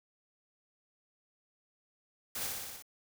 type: noise with echo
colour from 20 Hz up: white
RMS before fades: -38 dBFS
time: 2.35-2.47 s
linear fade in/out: 5 ms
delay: 59 ms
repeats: 6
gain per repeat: -2 dB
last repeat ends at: 2.824 s
effects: none